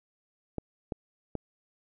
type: clicks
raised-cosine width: 2 ms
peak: -19 dBFS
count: 3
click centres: 0.583 / 0.922 / 1.353 s
effects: none